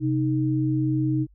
sine tone pair together, 130.8 / 311.1 Hz, C3 / D#4, 0 / 0 cents, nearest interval octave + minor third, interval 1500 cents, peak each -23 dBFS, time 0-1.27 s, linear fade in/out 50 ms, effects added 50 Hz sine -52 dBFS peak until 1.34 s

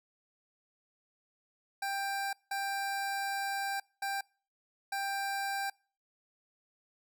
25% pulse tone bursts at uneven times, 790 Hz, G5, 13 cents sharp, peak -29 dBFS, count 4, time 1.82-2.33 / 2.51-3.8 / 4.02-4.21 / 4.92-5.7 s, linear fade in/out 5 ms, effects noise-tail reverb RT60 0.4 s tail -26 dB re dry

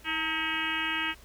harmonic tone with a mistuned harmonic, 320 Hz, D#4, 49 cents sharp, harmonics 1 / 3 / 4 / 5 / 6 / 7 / 8 / 9 / 10, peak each -39 / -38 / -38 / -35 / -36 / -36 / -35 / -35 / -40 dBFS, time 0.04-1.15 s, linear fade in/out 50 ms, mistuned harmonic 3, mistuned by -76 cents, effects added 60 Hz sine -55 dBFS peak until 1.24 s + pink hiss -55 dBFS RMS until 1.24 s

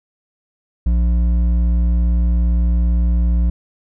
sine tone with hard clipping, 58.8 Hz, A#1, 16 cents sharp, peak -14 dBFS, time 0.86-3.5 s, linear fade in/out 5 ms, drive 7 dB, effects none

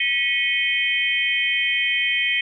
sine tone cluster, 1938 / 2195 / 2487 / 3124 Hz, B6 / C#7 / D#7 / G7, -33 / -18 / -1 / -7 cents, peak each -24 dBFS, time 0-2.41 s, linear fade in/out 5 ms, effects none

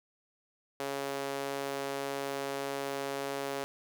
sawtooth tone with high-pass filter, 138.59 Hz, C#3, in tune, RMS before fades -36 dBFS, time 0.8-3.64 s, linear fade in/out 0 ms, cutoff 450 Hz, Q 1.5, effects none

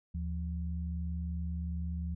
sine tone pair together, 76.57 / 173.9 Hz, D#2 / F3, -27 / -7 cents, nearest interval octave + major second, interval 1420 cents, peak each -34 / -39 dBFS, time 0.14-2.15 s, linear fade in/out 10 ms, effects none

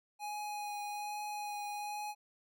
square tone with vibrato, 830.6 Hz, G#5, in tune, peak -39 dBFS, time 0.19-2.15 s, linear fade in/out 50 ms, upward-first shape triangle, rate 1.2 Hz, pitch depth 15 cents each way, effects none

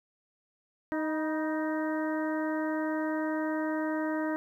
harmonic tone with a mistuned harmonic, 311.1 Hz, D#4, in tune, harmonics 1 / 2 / 3 / 4 / 5 / 6, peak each -30 / -35 / -39 / -43 / -41 / -42 dBFS, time 0.92-4.36 s, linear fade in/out 0 ms, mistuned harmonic 3, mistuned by +40 cents, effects 11-bit

